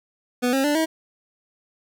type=tone with pitch steps; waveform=25% pulse; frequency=246.9 / 269.2 / 293.6 / 320.2 Hz; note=B3 / C4 / D4 / D#4; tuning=0 / +49 / 0 / +50 cents; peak=-15 dBFS; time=0.42-0.86 s; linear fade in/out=20 ms; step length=110 ms; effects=none